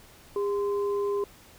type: tone pair together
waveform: sine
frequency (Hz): 404.7 / 1034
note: G#4 / C6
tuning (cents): -45 / -21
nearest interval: octave + major third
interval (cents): 1624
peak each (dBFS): -25 / -36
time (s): 0.36-1.24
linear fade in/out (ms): 2
effects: pink hiss -53 dBFS RMS until 1.58 s